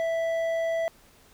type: tone with hard clipping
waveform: triangle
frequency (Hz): 659.3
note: E5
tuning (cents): 0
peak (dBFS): -26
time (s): 0-0.88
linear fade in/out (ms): 0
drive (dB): 10
effects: pink hiss -57 dBFS RMS until 1.33 s